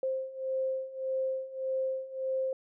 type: beating tone pair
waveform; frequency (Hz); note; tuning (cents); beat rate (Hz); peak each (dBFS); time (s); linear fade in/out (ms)
sine; 525 / 526.7; C5 / C5; +6 / +11; 1.7; -35 / -32; 0.03-2.53; 2
effects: none